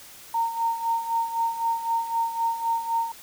sine tone with tremolo, 919 Hz, A#5, 25 cents flat, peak -20 dBFS, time 0.34-3.12 s, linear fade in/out 5 ms, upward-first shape sine, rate 3.9 Hz, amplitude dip 70%, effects white hiss -46 dBFS RMS until 3.22 s

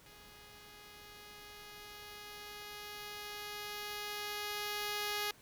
5% pulse tone with level ramp, 415.3 Hz, G#4, in tune, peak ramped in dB -46 to -23 dBFS, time 0.06-5.31 s, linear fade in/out 2 ms, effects pink hiss -61 dBFS RMS until 5.41 s

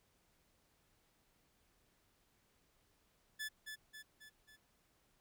sawtooth tone with echo, 1732 Hz, A6, 28 cents flat, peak -37 dBFS, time 3.39-3.49 s, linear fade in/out 20 ms, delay 270 ms, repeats 4, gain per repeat -5 dB, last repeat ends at 4.57 s, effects pink hiss -75 dBFS RMS until 5.2 s

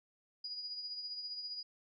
sine tone with tremolo, 4900 Hz, D#8, 27 cents flat, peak -38 dBFS, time 0.44-1.63 s, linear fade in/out 5 ms, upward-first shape triangle, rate 15 Hz, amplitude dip 55%, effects none

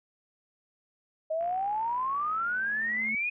sine exponential sweep, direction up, 622.3 to 2500 Hz, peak -27 dBFS, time 1.3-3.3 s, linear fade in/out 10 ms
click train, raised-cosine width 0.5 ms, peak -35 dBFS, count 101, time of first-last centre 1.41-3.085 s, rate 59.7 Hz
sine tone with exponential growth, 220 Hz, A3, in tune, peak -36 dBFS, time 1.95-3.15 s, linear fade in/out 0 ms, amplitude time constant 260 ms
effects none

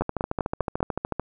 two click trains, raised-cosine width 1 ms, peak -10 / -12 dBFS, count 5 / 17, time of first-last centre 0.01-0.805 / 0.02-1.196 s, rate 5.03 / 13.6 Hz, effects none

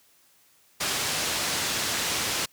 white low-pass noise, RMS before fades -28 dBFS, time 0.8-2.46 s, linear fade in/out 10 ms, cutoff 6900 Hz, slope 12 dB/octave, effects white hiss -61 dBFS RMS until 2.52 s + high-pass 60 Hz 12 dB/octave

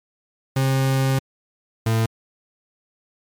40% pulse tone pair in turn, 133.8 / 112.51 Hz, C3 / A2, +39 / +39 cents, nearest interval minor third, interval 300 cents, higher first, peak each -16 dBFS, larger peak neither, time 0.56-1.19 / 1.86-2.06 s, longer first, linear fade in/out 5 ms, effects MP3 96 kbps

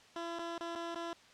15% pulse tone with dropouts, 337.5 Hz, E4, 41 cents sharp, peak -32 dBFS, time 0.16-1.13 s, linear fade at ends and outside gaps 1 ms, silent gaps 0.387-0.393 / 0.579-0.608 / 0.753-0.758 / 0.946-0.957 s, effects white hiss -60 dBFS RMS until 1.33 s + low-pass 5000 Hz 12 dB/octave

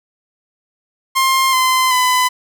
sawtooth tone with pitch steps, 1059 / 1032.4 / 1006.5 Hz, C6 / C6 / B5, +21 / -23 / +33 cents, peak -8 dBFS, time 1.15-2.29 s, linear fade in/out 20 ms, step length 380 ms, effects none

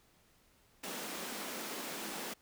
pink high-pass noise, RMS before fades -42 dBFS, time 0.83-2.34 s, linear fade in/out 10 ms, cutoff 190 Hz, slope 48 dB/octave, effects pink hiss -68 dBFS RMS until 2.41 s

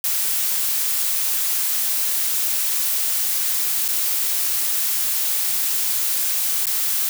blue noise with dropouts, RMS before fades -21 dBFS, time 0.04-7.09 s, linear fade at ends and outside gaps 1 ms, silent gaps 3.88-3.886 / 6.657-6.668 s, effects none

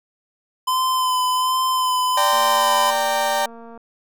square tone with vibrato, 1021 Hz, C6, 43 cents flat, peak -18 dBFS, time 0.67-2.91 s, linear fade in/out 10 ms, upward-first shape sine, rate 1.3 Hz, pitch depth 20 cents each way
35% pulse chord, G minor, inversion second, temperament equal with one note detuned, 587.3 / 784 / 919.5 Hz, D5 / G5 / Bb5, 0 / 0 / -24 cents, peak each -21 dBFS, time 2.17-3.46 s, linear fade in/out 5 ms
click train, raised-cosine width 1 ms, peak -28 dBFS, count 335, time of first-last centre 2.33-3.776 s, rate 231 Hz
effects none

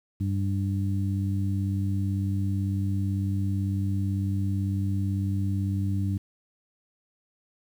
harmonic tone, 98 Hz, G2, in tune, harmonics 1 / 2 / 3, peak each -25 / -31 / -35 dBFS, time 0.2-6.18 s, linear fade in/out 10 ms, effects 9-bit

